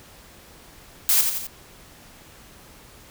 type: noise with echo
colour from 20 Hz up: blue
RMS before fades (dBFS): -18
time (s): 1.09-1.21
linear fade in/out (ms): 0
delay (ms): 86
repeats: 3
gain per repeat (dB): -5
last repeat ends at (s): 1.468
effects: pink hiss -48 dBFS RMS until 3.1 s